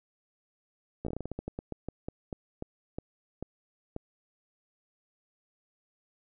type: slowing click train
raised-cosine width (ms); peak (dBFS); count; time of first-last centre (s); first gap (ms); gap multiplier
2; -22; 20; 1.05-3.964; 15; 1.22
effects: none

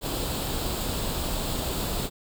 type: noise with comb filter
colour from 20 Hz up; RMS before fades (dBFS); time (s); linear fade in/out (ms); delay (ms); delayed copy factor
pink; -29; 0.01-2.1; 50; 0.25; +0.55
effects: none

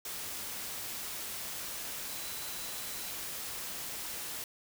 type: tone in noise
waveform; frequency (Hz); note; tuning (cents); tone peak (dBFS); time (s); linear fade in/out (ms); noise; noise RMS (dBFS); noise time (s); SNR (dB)
sine; 4001; B7; +22; -50; 2.09-3.11; 2; white; -40; 0.05-4.44; -13
effects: none

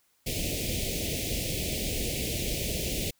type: band-stop noise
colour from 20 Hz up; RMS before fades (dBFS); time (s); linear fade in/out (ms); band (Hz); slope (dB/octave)
pink; -31; 0.26-3.11; 10; 640 to 2200; 48
effects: white hiss -69 dBFS RMS until 3.19 s

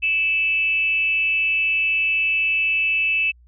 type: tone with frequency modulation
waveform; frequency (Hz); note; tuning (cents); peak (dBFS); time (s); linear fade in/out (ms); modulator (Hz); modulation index
sine; 2628; E7; -6; -17; 0.02-3.32; 20; 340; 0.32
effects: added 60 Hz sine -48 dBFS peak until 3.47 s

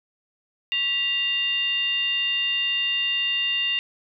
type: tone with frequency modulation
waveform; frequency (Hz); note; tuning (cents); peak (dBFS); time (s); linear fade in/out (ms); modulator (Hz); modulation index
sine; 2794; F7; 0; -21; 0.72-3.79; 0; 842; 0.62
effects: none

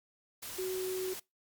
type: tone in noise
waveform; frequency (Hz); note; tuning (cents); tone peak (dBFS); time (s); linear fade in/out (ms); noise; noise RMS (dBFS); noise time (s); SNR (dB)
sine; 372.4; F#4; +11; -33; 0.58-1.14; 10; white; -43; 0.42-1.2; +7
effects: noise-tail reverb RT60 0.2 s tail -23 dB re dry + Opus 48 kbps

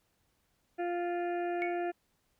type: harmonic tone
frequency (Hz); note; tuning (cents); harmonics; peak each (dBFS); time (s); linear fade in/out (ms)
349.2; F4; 0; 1 / 2 / 4 / 5 / 6 / 7 / 8; -33 / -35 / -48 / -46 / -57 / -51 / -59; 0.78-1.92; 20
type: tone with exponential decay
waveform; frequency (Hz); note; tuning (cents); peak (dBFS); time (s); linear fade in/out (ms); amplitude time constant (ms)
sine; 2220; C#7; +2; -30; 1.62-1.82; 0; 43
effects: pink hiss -75 dBFS RMS until 2.39 s

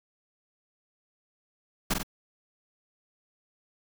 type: noise with echo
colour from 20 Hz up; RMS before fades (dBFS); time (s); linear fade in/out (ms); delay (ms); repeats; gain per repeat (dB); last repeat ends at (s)
pink; -25; 1.9-1.94; 10; 46; 2; -4; 2.032
effects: none

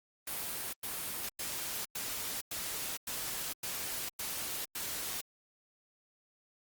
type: noise bursts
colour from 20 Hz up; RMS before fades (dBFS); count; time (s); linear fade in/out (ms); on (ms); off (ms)
white; -38; 9; 0.27-5.21; 5; 460; 100
effects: Opus 32 kbps

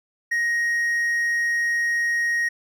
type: tone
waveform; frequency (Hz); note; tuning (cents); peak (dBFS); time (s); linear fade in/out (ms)
triangle; 1877; A#6; +11; -18; 0.31-2.49; 10
effects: none

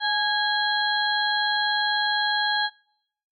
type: harmonic tone with a mistuned harmonic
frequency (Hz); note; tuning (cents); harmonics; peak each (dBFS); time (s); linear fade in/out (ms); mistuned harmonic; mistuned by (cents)
824; G#5; -14; 1 / 2 / 4 / 5; -26 / -25 / -29 / -28; 0-2.7; 50; 1; +35
effects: noise-tail reverb RT60 0.8 s tail -26 dB re dry

